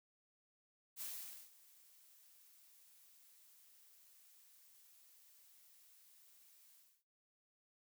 blue noise with ADSR envelope, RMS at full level -45 dBFS, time 0.96-7.04 s, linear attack 52 ms, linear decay 480 ms, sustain -21 dB, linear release 280 ms, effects noise-tail reverb RT60 0.3 s tail -18 dB re dry

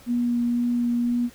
sine tone with vibrato, 240 Hz, B3, 49 cents flat, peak -20 dBFS, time 0.06-1.3 s, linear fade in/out 50 ms, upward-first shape sine, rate 2 Hz, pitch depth 9 cents each way, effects pink hiss -50 dBFS RMS until 1.34 s

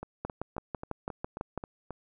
two click trains, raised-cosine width 1 ms, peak -24 / -19 dBFS, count 8 / 9, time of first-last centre 0.03-1.907 / 0.25-1.577 s, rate 3.73 / 6.03 Hz, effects none

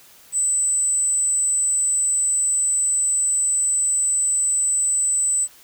sine tone, 8020 Hz, B8, 26 cents sharp, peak -17 dBFS, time 0.32-5.48 s, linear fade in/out 50 ms, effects white hiss -49 dBFS RMS until 5.63 s

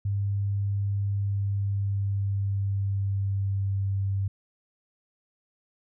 sine tone with pitch glide, 100 to 97.94 Hz, G2 to G2, +35 to -1 cents, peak -24 dBFS, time 0.05-4.28 s, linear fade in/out 5 ms, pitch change -36 cents, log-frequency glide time 1.17-3.91 s, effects none

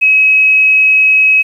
sine tone, 2555 Hz, D#7, 45 cents sharp, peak -5 dBFS, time 0.01-1.43 s, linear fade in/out 20 ms, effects 7-bit

